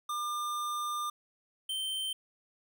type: tone pair in turn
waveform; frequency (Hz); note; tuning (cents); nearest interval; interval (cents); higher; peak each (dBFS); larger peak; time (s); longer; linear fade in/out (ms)
square; 1200 / 3112; D6 / G7; +37 / -13; octave + major third; 1650; second; -33 / -33; neither; 0.09-1.1 / 1.69-2.13; first; 5
effects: none